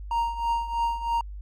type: tone with tremolo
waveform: triangle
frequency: 932.3 Hz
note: A#5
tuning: in tune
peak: -19 dBFS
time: 0.11-1.21 s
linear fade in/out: 2 ms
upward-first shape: triangle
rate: 3.1 Hz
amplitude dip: 80%
effects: added 50 Hz sine -35 dBFS peak until 1.41 s